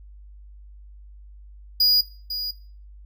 square tone with echo, 4900 Hz, D#8, 27 cents flat, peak -16 dBFS, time 1.8-2.01 s, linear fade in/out 5 ms, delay 500 ms, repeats 1, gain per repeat -11 dB, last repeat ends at 2.51 s, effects noise-tail reverb RT60 0.4 s tail -19 dB re dry + added 50 Hz sine -42 dBFS peak until 3.05 s

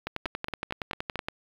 two click trains, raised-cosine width 0.3 ms, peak -15 / -14 dBFS, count 5 / 14, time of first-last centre 0.26-1.157 / 0.07-1.285 s, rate 4.46 / 10.7 Hz, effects low-pass 4000 Hz 12 dB/octave + 7-bit

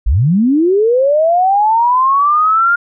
sine linear sweep, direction up, 42.67 to 1418 Hz, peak -8 dBFS, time 0.06-2.76 s, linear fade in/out 10 ms, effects none

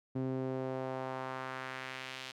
sawtooth tone with band-pass filter sweep, 130.81 Hz, C3, in tune, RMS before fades -39 dBFS, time 0.15-2.32 s, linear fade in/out 10 ms, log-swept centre 270 to 3500 Hz, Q 1.3, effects none

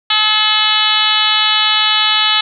harmonic tone with a mistuned harmonic, 428.7 Hz, A4, 45 cents flat, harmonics 2 / 3 / 4 / 5 / 6 / 7 / 8 / 9 / 10, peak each -22 / -19 / -22 / -22 / -22 / -16 / -17 / -18 / -22 dBFS, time 0.1-2.41 s, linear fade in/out 5 ms, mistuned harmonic 6, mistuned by +16 cents, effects none

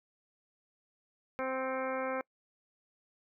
harmonic tone with a mistuned harmonic, 261.6 Hz, C4, in tune, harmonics 1 / 2 / 3 / 4 / 5 / 6 / 7 / 8 / 9, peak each -41 / -35 / -42 / -42 / -42 / -44 / -51 / -46 / -50 dBFS, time 1.39-2.21 s, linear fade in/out 0 ms, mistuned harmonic 8, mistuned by +40 cents, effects noise-tail reverb RT60 0.1 s tail -26 dB re dry

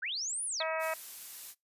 sine linear two-way sweep, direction up then down, 1368 to 10270 to 3046 Hz, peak -33 dBFS, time 0.02-0.63 s, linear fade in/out 10 ms, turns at 0.45 s
harmonic tone, 320.3 Hz, E4, 50 cents flat, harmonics 2 / 3 / 4 / 5 / 6 / 7 / 8, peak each -34 / -39 / -39 / -43 / -41 / -43 / -43 dBFS, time 0.6-0.94 s, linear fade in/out 5 ms
blue noise, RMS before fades -44 dBFS, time 0.79-1.55 s, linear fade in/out 50 ms
effects noise-tail reverb RT60 0.2 s tail -25 dB re dry + resampled to 32000 Hz

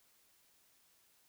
silence, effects white hiss -70 dBFS RMS until 1.28 s

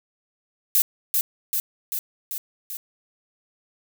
violet noise with echo, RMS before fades -18 dBFS, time 0.75-0.82 s, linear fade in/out 0 ms, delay 390 ms, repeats 5, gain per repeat -3 dB, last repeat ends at 2.77 s, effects none

